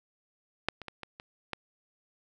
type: clicks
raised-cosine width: 0.3 ms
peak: -10 / -26 / -23 / -24 / -27 / -17 dBFS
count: 6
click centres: 0.686 / 0.817 / 0.883 / 1.033 / 1.199 / 1.533 s
effects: none